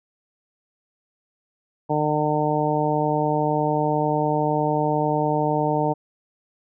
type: harmonic tone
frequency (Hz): 151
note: D3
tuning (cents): +48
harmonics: 1 / 2 / 3 / 4 / 5 / 6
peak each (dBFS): -26 / -26 / -26 / -26 / -26 / -26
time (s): 1.89-5.94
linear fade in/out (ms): 20
effects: none